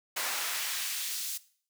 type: noise with high-pass filter sweep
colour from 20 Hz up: pink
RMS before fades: -34 dBFS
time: 0.16-1.38 s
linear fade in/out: 10 ms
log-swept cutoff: 810 to 5300 Hz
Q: 0.7
effects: noise-tail reverb RT60 0.5 s tail -18 dB re dry